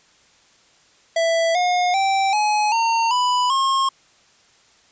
square tone with pitch steps, 662 / 717.8 / 778.2 / 843.8 / 914.8 / 991.9 / 1075.4 Hz, E5 / F5 / G5 / G#5 / A#5 / B5 / C6, +7 / +47 / -13 / +27 / -33 / +7 / +47 cents, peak -17 dBFS, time 1.16-3.89 s, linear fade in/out 5 ms, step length 390 ms, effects white hiss -55 dBFS RMS until 4.91 s + resampled to 16000 Hz

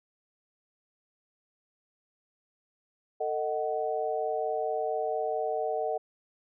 sine chord, D# diminished, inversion second, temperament just, 448 / 622.3 / 746.7 Hz, A4 / D#5 / F#5, +31 / 0 / +16 cents, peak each -32 dBFS, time 3.2-5.98 s, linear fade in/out 10 ms, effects none

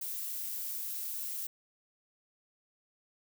violet noise, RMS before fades -38 dBFS, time 0.01-1.47 s, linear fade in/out 5 ms, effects none

